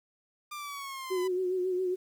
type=exponential sweep; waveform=sawtooth; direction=down; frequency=1200 to 994 Hz; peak=-34 dBFS; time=0.51-1.28 s; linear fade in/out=10 ms
type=tone with vibrato; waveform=sine; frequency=367.7 Hz; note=F#4; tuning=11 cents flat; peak=-27 dBFS; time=1.1-1.96 s; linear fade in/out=20 ms; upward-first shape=sine; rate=7.3 Hz; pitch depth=42 cents each way
effects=10-bit